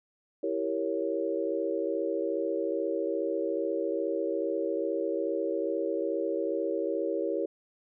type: chord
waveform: sine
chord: E diminished seventh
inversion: none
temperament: equal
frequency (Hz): 329.6 / 392 / 466.2 / 554.4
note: E4 / G4 / Bb4 / Db5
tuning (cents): 0 / 0 / 0 / 0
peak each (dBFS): -33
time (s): 0.43-7.46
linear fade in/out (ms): 5
effects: none